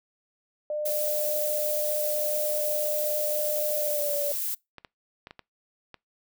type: tone with pitch glide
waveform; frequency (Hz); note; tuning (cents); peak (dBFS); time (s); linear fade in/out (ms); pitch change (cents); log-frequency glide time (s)
sine; 601 to 577.5; D5 to D5; +40 to -29; -27; 0.7-4.32; 2; -69; 3.79-4.15
type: noise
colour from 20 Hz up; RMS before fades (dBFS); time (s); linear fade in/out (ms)
violet; -30; 0.85-4.55; 10
type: clicks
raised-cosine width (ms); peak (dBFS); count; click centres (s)
0.3; -26; 6; 4.783 / 4.848 / 5.271 / 5.309 / 5.393 / 5.943
effects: noise-tail reverb RT60 0.2 s tail -25 dB re dry